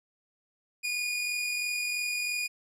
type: tone pair together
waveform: sawtooth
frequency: 2446 / 2489 Hz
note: D#7 / D#7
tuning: -30 / 0 cents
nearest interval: unison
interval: 30 cents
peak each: -26 / -37 dBFS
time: 0.83-2.48 s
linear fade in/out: 20 ms
effects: low-pass 12000 Hz 12 dB/octave